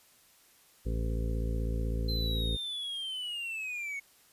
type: harmonic tone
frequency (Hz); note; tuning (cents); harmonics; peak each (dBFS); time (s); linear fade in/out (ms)
56; A1; +31; 1 / 2 / 3 / 4 / 5 / 7 / 8 / 9; -30 / -37 / -42 / -43 / -44 / -45 / -47 / -46; 0.85-2.57; 20
type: linear sweep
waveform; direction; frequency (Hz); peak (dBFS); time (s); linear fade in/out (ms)
triangle; down; 4119 to 2196; -33; 2.08-4; 10
effects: white hiss -62 dBFS RMS until 4.32 s + resampled to 32000 Hz